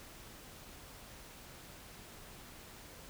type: silence
effects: pink hiss -53 dBFS RMS until 3.09 s